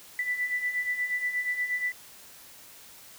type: beating tone pair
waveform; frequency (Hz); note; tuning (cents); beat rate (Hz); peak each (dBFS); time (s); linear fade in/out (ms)
sine; 1975.5 / 1983.9; B6 / B6; 0 / +7; 8.4; -34 / -28; 0.19-1.92; 2
effects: white hiss -50 dBFS RMS until 3.18 s